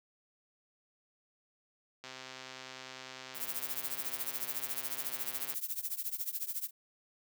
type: click train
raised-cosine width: 0.2 ms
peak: -28 dBFS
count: 456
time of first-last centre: 2.04-5.54 s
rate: 130 Hz
type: noise with tremolo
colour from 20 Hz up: violet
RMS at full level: -34 dBFS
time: 3.34-6.71 s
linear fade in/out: 50 ms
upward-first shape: triangle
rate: 14 Hz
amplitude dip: 95%
effects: high-pass 150 Hz 12 dB/octave